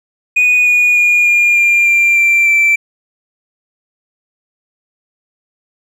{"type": "tone with pitch steps", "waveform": "triangle", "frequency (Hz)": [2473, 2453, 2433, 2414, 2394, 2375, 2356, 2337], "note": ["D#7", "D#7", "D#7", "D7", "D7", "D7", "D7", "D7"], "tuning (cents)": [-11, -25, -39, 47, 33, 19, 5, -9], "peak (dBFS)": -5, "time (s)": [0.36, 2.76], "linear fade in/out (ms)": 10, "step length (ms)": 300, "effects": ["tanh soft clip ceiling -2 dBFS"]}